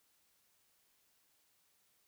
silence, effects white hiss -74 dBFS RMS until 2.07 s

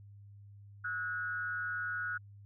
sine tone with frequency modulation, 1457 Hz, F#6, 27 cents flat, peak -34 dBFS, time 0.84-2.18 s, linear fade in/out 10 ms, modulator 163 Hz, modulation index 0.6, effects added 101 Hz sine -51 dBFS peak until 2.45 s

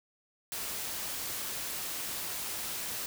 white noise, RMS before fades -37 dBFS, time 0.52-3.06 s, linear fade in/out 0 ms, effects none

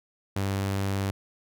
sawtooth tone, 98 Hz, G2, in tune, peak -22 dBFS, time 0.36-1.11 s, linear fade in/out 5 ms, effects none

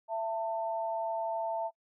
sine tone pair together, 667 / 894.2 Hz, E5 / A5, +20 / +28 cents, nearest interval perfect fourth, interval 508 cents, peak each -33 / -34 dBFS, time 0.08-1.71 s, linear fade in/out 50 ms, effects noise-tail reverb RT60 0.1 s tail -26 dB re dry

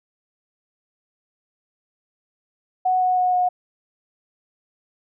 sine tone with pitch steps, 740 / 734.9 / 729.8 / 724.8 Hz, F#5 / F#5 / F#5 / F#5, 0 / -12 / -24 / -36 cents, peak -16 dBFS, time 2.85-3.49 s, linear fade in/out 10 ms, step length 160 ms, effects none

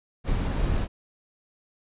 brown noise, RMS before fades -25 dBFS, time 0.24-0.88 s, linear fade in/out 50 ms, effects resampled to 8000 Hz

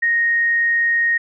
sine tone, 1864.7 Hz, A#6, in tune, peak -14 dBFS, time 0.02-1.18 s, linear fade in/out 10 ms, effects none

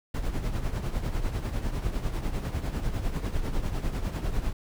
brown noise with tremolo, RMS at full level -26 dBFS, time 0.14-4.53 s, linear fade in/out 5 ms, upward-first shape triangle, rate 10 Hz, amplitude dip 70%, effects none

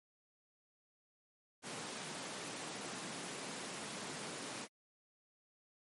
pink high-pass noise, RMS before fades -45 dBFS, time 1.62-4.68 s, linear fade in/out 50 ms, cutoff 160 Hz, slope 24 dB/octave, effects MP3 48 kbps

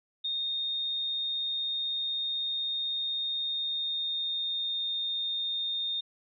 sine tone with pitch glide, 3682 to 3657 Hz, A#7 to A#7, -22 to -34 cents, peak -29 dBFS, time 0.24-6.01 s, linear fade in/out 10 ms, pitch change -12 cents, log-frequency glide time 3.28-4.84 s, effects none

